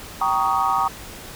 sine chord, Eb dominant seventh, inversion first, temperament just, 777.8 / 933.4 / 1120.1 / 1244.5 Hz, G5 / Bb5 / Db6 / Eb6, -14 / +2 / +18 / 0 cents, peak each -23 dBFS, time 0.21-0.88 s, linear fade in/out 5 ms, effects pink hiss -38 dBFS RMS until 1.35 s

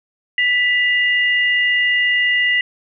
sine tone pair together, 1975.5 / 2830 Hz, B6 / F7, 0 / +22 cents, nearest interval tritone, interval 622 cents, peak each -14 / -20 dBFS, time 0.38-2.61 s, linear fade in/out 2 ms, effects none

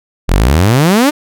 sawtooth exponential sweep, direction up, 39.4 to 311.1 Hz, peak -3 dBFS, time 0.28-1.11 s, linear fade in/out 20 ms, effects none

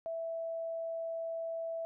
sine tone, 659.3 Hz, E5, in tune, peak -35 dBFS, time 0.06-1.85 s, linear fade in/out 0 ms, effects none

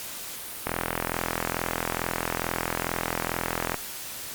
click train, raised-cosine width 0.5 ms, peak -10 dBFS, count 131, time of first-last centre 0.67-3.743 s, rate 42.3 Hz, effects white hiss -37 dBFS RMS until 4.34 s + Opus 48 kbps

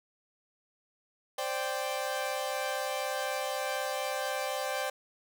sawtooth chord, C suspended second, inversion none, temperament equal, 523.3 / 587.3 / 784 Hz, C5 / D5 / G5, 0 / 0 / 0 cents, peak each -32 dBFS, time 1.38-4.9 s, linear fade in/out 5 ms, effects none

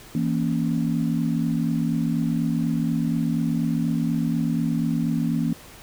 sine chord, A# diminished, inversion second, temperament equal, 164.81 / 233.1 / 277.2 Hz, E3 / A#3 / C#4, 0 / 0 / 0 cents, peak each -24 / -24 / -27 dBFS, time 0.15-5.53 s, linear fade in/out 2 ms, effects pink hiss -45 dBFS RMS until 5.82 s

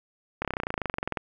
slowing click train, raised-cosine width 0.5 ms, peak -13 dBFS, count 21, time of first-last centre 0.42-1.172 s, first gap 28 ms, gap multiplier 1.03, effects 9-bit

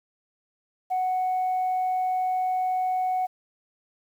sine tone, 741 Hz, F#5, 2 cents sharp, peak -21 dBFS, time 0.9-3.27 s, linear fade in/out 20 ms, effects tanh soft clip ceiling -20 dBFS + 9-bit

